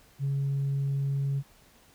sine tone, 138.59 Hz, C#3, in tune, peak -24 dBFS, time 0.19-1.43 s, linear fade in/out 50 ms, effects tanh soft clip ceiling -23 dBFS + pink hiss -59 dBFS RMS until 1.94 s

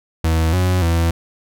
40% pulse tone with pitch steps, 81 / 91.5 / 83.6 Hz, E2 / F#2 / E2, -30 / -19 / +25 cents, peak -13 dBFS, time 0.24-1.11 s, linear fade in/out 5 ms, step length 290 ms, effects none

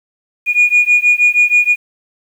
sine beating tone pair, 2442 / 2448.3 Hz, D#7 / D#7, -33 / -29 cents, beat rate 6.3 Hz, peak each -10 dBFS, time 0.46-1.76 s, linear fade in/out 50 ms, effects tanh soft clip ceiling -3 dBFS + 7-bit

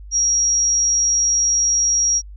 sine tone, 5660 Hz, F8, 22 cents sharp, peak -14 dBFS, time 0.11-2.22 s, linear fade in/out 50 ms, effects added 50 Hz sine -34 dBFS peak until 2.36 s

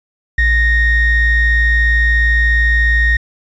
triangle ring-modulated tone, 900 Hz, A5, 39 cents sharp, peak -3 dBFS, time 0.38-3.17 s, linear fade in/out 5 ms, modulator 957 Hz, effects tanh soft clip ceiling -3 dBFS + resampled to 16000 Hz

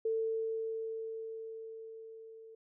sine tone with level ramp, 446.9 Hz, A4, 27 cents sharp, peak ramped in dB -29 to -50 dBFS, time 0.05-2.55 s, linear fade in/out 5 ms, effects none

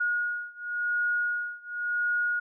sine beating tone pair, 1442 / 1442.93 Hz, F#6 / F#6, -45 / -44 cents, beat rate 0.93 Hz, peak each -29 / -30 dBFS, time 0-2.4 s, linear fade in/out 10 ms, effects none

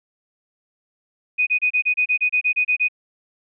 sine tone bursts, 2489 Hz, D#7, in tune, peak -15 dBFS, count 13, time 1.38-2.885 s, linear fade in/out 20 ms, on 89 ms, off 29 ms, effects none

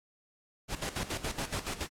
pink noise with tremolo, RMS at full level -34 dBFS, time 0.68-1.88 s, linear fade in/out 50 ms, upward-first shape square, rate 7.1 Hz, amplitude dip 75%, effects low-pass 10000 Hz 12 dB/octave + AAC 64 kbps

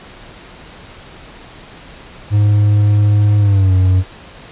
triangle tone with pitch glide, 103.83 to 93.04 Hz, G#2 to F#2, 0 to +10 cents, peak -6 dBFS, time 2.3-4.04 s, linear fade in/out 50 ms, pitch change -190 cents, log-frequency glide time 3.39-3.74 s, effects pink hiss -37 dBFS RMS until 4.51 s + resampled to 8000 Hz

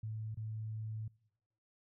sine tone with dropouts, 109.4 Hz, A2, 9 cents flat, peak -38 dBFS, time 0.03-1.08 s, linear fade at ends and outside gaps 5 ms, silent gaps 0.346-0.371 s, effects noise-tail reverb RT60 0.9 s tail -25 dB re dry

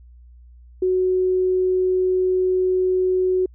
sine tone, 370 Hz, F#4, in tune, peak -16 dBFS, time 0.82-3.46 s, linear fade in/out 5 ms, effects added 60 Hz sine -43 dBFS peak until 3.54 s

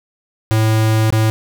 square tone with dropouts, 110 Hz, A2, in tune, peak -12 dBFS, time 0.51-1.3 s, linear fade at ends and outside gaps 0 ms, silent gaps 1.104-1.125 s, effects none

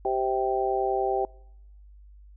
harmonic tone, 130.1 Hz, C3, 9 cents flat, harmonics 3 / 4 / 5 / 6, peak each -27 / -32 / -32 / -27 dBFS, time 0.05-1.25 s, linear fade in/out 2 ms, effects noise-tail reverb RT60 0.9 s tail -26 dB re dry + added 50 Hz sine -47 dBFS peak until 2.36 s

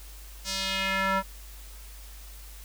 square tone with band-pass filter sweep, 192.6 Hz, G3, 30 cents flat, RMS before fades -28 dBFS, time 0.44-1.23 s, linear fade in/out 50 ms, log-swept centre 6000 to 1100 Hz, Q 1.7, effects added 50 Hz sine -43 dBFS peak until 2.64 s + white hiss -50 dBFS RMS until 2.64 s

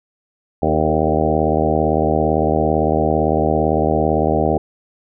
harmonic tone with a mistuned harmonic, 77.78 Hz, D#2, in tune, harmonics 1 / 2 / 3 / 4 / 5 / 6 / 7 / 8 / 9 / 10, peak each -23 / -23 / -23 / -23 / -23 / -23 / -23 / -23 / -23 / -23 dBFS, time 0.62-4.58 s, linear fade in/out 5 ms, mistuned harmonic 5, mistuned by +23 cents, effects none

